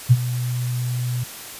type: tone with ADSR envelope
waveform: sine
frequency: 123.47 Hz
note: B2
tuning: in tune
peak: -6 dBFS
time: 0.09-1.24 s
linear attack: 25 ms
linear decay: 44 ms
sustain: -15 dB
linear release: 8 ms
effects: white hiss -36 dBFS RMS until 1.59 s + resampled to 32000 Hz